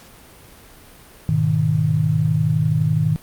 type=chord; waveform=sine; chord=G# minor; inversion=none; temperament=equal; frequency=103.83 / 123.47 / 155.56 Hz; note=G#2 / B2 / D#3; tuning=0 / 0 / 0 cents; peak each=-22 / -22 / -17 dBFS; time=1.29-3.16 s; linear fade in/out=0 ms; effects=pink hiss -45 dBFS RMS until 3.22 s + Opus 48 kbps